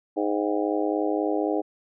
harmonic tone with a mistuned harmonic, 103.83 Hz, G#2, in tune, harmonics 3 / 4 / 5 / 6 / 7 / 8, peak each -26 / -28 / -30 / -32 / -33 / -34 dBFS, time 0.16-1.62 s, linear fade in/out 20 ms, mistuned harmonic 8, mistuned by -70 cents, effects none

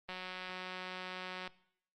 click train, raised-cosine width 0.3 ms, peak -27 dBFS, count 256, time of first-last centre 0.09-1.476 s, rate 184 Hz, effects noise-tail reverb RT60 0.7 s tail -20 dB re dry + Opus 24 kbps

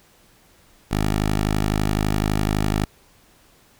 10% pulse tone, 51.91 Hz, G#1, in tune, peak -11 dBFS, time 0.91-2.85 s, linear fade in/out 5 ms, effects pink hiss -55 dBFS RMS until 3.79 s

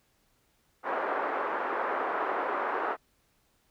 white band-pass noise, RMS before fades -31 dBFS, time 0.83-2.97 s, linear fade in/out 50 ms, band 350 to 1400 Hz, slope 24 dB/octave, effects pink hiss -70 dBFS RMS until 3.7 s

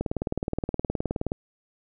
click train, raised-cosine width 2 ms, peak -13 dBFS, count 26, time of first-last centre 0.01-1.319 s, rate 19.1 Hz, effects none

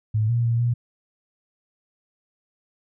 sine tone with pitch steps, 108.4 / 118.5 / 116.7 / 119.8 Hz, A2 / A#2 / A#2 / A#2, -25 / +29 / +2 / +48 cents, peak -18 dBFS, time 0.14-0.74 s, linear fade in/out 10 ms, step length 150 ms, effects none

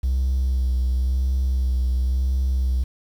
triangle tone with vibrato, 64 Hz, C2, 38 cents flat, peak -15 dBFS, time 0.03-2.84 s, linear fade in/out 10 ms, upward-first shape sine, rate 0.95 Hz, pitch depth 32 cents each way, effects tanh soft clip ceiling -14 dBFS + 8-bit

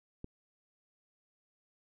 click, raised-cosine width 3 ms, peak -29 dBFS, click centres 0.244 s, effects none

